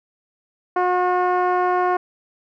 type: tone with low-pass filter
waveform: 10% pulse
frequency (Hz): 361.4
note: F#4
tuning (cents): -41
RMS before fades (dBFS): -19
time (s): 0.76-1.97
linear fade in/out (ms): 5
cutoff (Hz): 950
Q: 1.3
effects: none